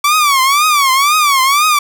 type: tone with vibrato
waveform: sawtooth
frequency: 1142 Hz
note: D6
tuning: 49 cents flat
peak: -5 dBFS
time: 0.04-1.79 s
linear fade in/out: 5 ms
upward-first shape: triangle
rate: 2 Hz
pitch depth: 180 cents each way
effects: none